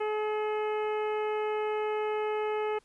harmonic tone, 426.4 Hz, G#4, 46 cents sharp, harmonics 1 / 2 / 3 / 4 / 5 / 6 / 7, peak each -29 / -35 / -40 / -47 / -44 / -46 / -51 dBFS, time 0-2.79 s, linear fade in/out 10 ms, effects pink hiss -66 dBFS RMS until 2.84 s + resampled to 24000 Hz

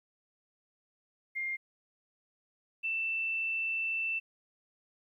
sine tone pair in turn, 2116 / 2666 Hz, C7 / E7, +19 / +19 cents, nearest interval major third, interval 400 cents, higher second, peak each -32 / -30 dBFS, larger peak second, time 1.35-1.57 / 2.83-4.2 s, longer second, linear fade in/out 20 ms, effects 12-bit

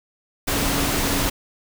sine tone in noise, 279.6 Hz, C#4, 15 cents sharp, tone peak -29 dBFS, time 0.47-1.3 s, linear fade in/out 10 ms, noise pink, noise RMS -22 dBFS, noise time 0.47-1.3 s, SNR -10 dB, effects none

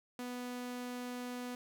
sawtooth tone, 246.9 Hz, B3, in tune, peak -36 dBFS, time 0.19-1.55 s, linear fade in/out 2 ms, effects none

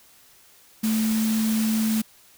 sine tone in noise, 220 Hz, A3, in tune, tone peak -20 dBFS, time 0.83-2.02 s, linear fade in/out 10 ms, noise white, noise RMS -32 dBFS, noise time 0.83-2.02 s, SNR +9 dB, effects white hiss -54 dBFS RMS until 2.37 s

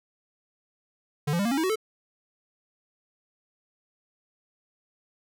square tone with pitch steps, 146.83 / 171.61 / 200.6 / 234.4 / 274 / 320.2 / 374.3 / 437.5 Hz, D3 / F3 / G3 / A#3 / C#4 / D#4 / F#4 / A4, 0 / -30 / +40 / +10 / -20 / +50 / +20 / -10 cents, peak -24 dBFS, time 1.27-1.758 s, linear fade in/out 10 ms, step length 61 ms, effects none

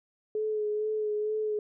sine tone with vibrato, 426.3 Hz, G#4, 45 cents sharp, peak -27 dBFS, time 0.35-1.59 s, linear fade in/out 2 ms, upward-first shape sine, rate 2.2 Hz, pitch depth 25 cents each way, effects none

